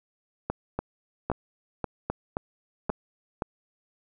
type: two click trains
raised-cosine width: 1 ms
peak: -14 / -13 dBFS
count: 6 / 4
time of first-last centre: 0.79-3.422 / 0.5-2.9 s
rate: 1.9 / 1.25 Hz
effects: none